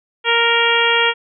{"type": "harmonic tone", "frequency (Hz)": 466.2, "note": "A#4", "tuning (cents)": 0, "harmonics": [1, 2, 3, 4, 5, 6, 7], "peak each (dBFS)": [-20, -20, -20, -20, -20, -20, -20], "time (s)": [0.24, 1.14], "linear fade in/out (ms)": 50, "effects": []}